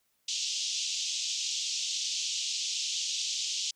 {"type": "band-pass noise", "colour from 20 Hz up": "white", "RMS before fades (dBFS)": -33, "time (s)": [0.28, 3.71], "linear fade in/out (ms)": 5, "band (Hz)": [2800, 6900], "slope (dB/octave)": 48, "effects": ["white hiss -74 dBFS RMS until 3.75 s"]}